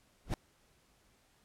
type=noise with exponential growth; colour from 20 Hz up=brown; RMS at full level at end=-23 dBFS; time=0.25-0.34 s; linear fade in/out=1 ms; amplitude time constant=19 ms; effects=pink hiss -69 dBFS RMS until 1.44 s + low-pass 12000 Hz 12 dB/octave